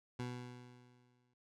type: tone with exponential decay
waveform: 20% pulse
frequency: 123.47 Hz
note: B2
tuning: in tune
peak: -34 dBFS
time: 0.19-1.34 s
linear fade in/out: 5 ms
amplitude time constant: 250 ms
effects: noise-tail reverb RT60 0.1 s tail -21 dB re dry + low-pass 7000 Hz 12 dB/octave